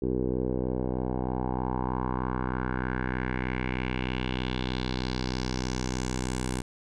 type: tone with low-pass filter sweep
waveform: 10% pulse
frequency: 63.2 Hz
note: B1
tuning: 41 cents sharp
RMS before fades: -30 dBFS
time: 0.02-6.62 s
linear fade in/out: 5 ms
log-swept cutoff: 400 to 9100 Hz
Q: 3.1
effects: none